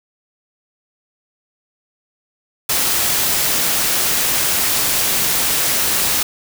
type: noise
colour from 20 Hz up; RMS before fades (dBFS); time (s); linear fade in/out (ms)
white; -17; 2.69-6.23; 5
effects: none